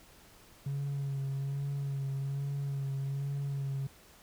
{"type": "tone with vibrato", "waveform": "triangle", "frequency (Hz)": 138.59, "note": "C#3", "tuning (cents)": 0, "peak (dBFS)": -29, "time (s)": [0.66, 3.87], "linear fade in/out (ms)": 5, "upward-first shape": "sine", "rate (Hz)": 1.2, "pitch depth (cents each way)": 27, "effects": ["tanh soft clip ceiling -27 dBFS", "pink hiss -58 dBFS RMS until 4.22 s"]}